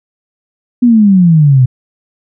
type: exponential sweep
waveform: sine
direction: down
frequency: 250 to 123.47 Hz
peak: -3 dBFS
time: 0.82-1.66 s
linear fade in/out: 10 ms
effects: none

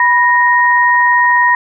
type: tone pair together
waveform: sine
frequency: 981.5 / 1864.7 Hz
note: B5 / A#6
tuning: -11 / 0 cents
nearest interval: major seventh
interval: 1111 cents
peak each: -10 dBFS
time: 0-1.55 s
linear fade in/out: 2 ms
effects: none

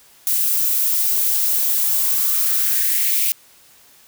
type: noise with high-pass filter sweep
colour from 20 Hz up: violet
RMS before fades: -18 dBFS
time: 0.27-3.32 s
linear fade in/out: 0 ms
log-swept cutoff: 240 to 2500 Hz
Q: 3.9
effects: white hiss -50 dBFS RMS until 4.07 s

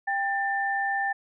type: tone pair together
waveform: sine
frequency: 792.7 / 1784 Hz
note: G5 / A6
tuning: +19 / +23 cents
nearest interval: octave + major second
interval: 1404 cents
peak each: -27 dBFS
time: 0.07-1.13 s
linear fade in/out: 10 ms
effects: none

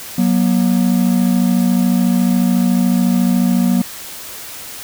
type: tone pair together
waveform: triangle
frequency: 185 / 239 Hz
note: F#3 / A#3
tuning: 0 / +43 cents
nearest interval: major third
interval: 443 cents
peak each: -12 dBFS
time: 0.18-3.82 s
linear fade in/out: 5 ms
effects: white hiss -31 dBFS RMS until 4.83 s

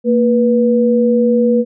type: tone pair together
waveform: sine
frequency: 230 / 487.4 Hz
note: A#3 / B4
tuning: -23 / -23 cents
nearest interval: octave + minor second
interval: 1300 cents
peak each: -12 dBFS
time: 0.04-1.65 s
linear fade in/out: 50 ms
effects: none

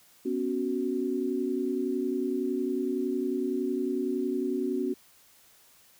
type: chord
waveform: sine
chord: B suspended second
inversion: none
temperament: just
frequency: 246.9 / 277.8 / 370.4 Hz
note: B3 / C#4 / F#4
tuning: 0 / +4 / +2 cents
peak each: -32 / -31 / -30 dBFS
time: 0.25-4.94 s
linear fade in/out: 10 ms
effects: white hiss -59 dBFS RMS until 5.99 s

